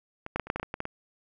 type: clicks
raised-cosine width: 0.5 ms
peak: -22 / -14 / -13 / -27 / -10 / -17 / -18 / -19 / -18 / -16 / -19 dBFS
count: 11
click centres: 0.264 / 0.36 / 0.397 / 0.47 / 0.501 / 0.56 / 0.598 / 0.63 / 0.741 / 0.804 / 0.854 s
effects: none